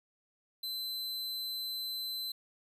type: tone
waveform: 45% pulse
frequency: 4050 Hz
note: B7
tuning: 43 cents sharp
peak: -35 dBFS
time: 0.63-2.32 s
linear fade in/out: 5 ms
effects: none